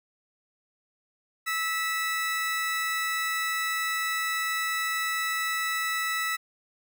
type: tone pair together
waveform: 35% pulse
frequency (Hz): 1307 / 1958.3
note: E6 / B6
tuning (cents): -15 / -15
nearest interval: perfect fifth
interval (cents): 700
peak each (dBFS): -29 / -27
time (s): 1.46-6.37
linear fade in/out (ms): 20
effects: none